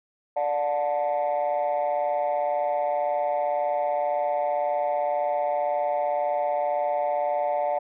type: chord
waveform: sine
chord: D major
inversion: none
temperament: equal with one note detuned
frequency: 587.3 / 722.7 / 880 Hz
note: D5 / F#5 / A5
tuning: 0 / -41 / 0 cents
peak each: -24 / -25 / -28 dBFS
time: 0.36-7.79 s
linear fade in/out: 10 ms
effects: tanh soft clip ceiling -18 dBFS